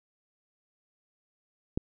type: click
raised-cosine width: 3 ms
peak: -15 dBFS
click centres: 1.775 s
effects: none